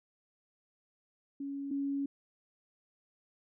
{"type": "tone pair in turn", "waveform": "sine", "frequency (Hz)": [278.9, 278.9], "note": ["C#4", "C#4"], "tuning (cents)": [11, 11], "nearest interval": "unison", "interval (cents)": 0, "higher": "neither", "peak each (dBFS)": [-36, -31], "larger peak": "second", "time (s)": [[1.4, 1.71], [1.71, 2.06]], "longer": "second", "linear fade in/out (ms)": 5, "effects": []}